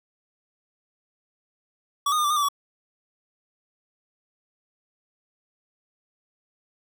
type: tone with pitch steps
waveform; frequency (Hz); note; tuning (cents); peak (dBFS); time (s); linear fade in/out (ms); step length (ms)
square; 1140 / 1235 / 1211 / 1165 / 1224 / 1165 / 1131; C#6 / D#6 / D#6 / D6 / D#6 / D6 / C#6; +48 / -13 / -47 / -14 / -29 / -14 / +34; -21; 2.06-2.487; 5; 61
effects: none